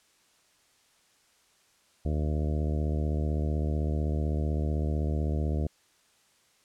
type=harmonic tone; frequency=75.8 Hz; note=D#2; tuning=45 cents flat; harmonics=1 / 2 / 3 / 4 / 5 / 6 / 7 / 8 / 9; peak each=-27 / -33 / -37 / -39 / -41 / -43 / -44 / -45 / -46 dBFS; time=2.05-5.67 s; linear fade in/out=5 ms; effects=white hiss -65 dBFS RMS until 6.64 s + low-pass 9000 Hz 12 dB/octave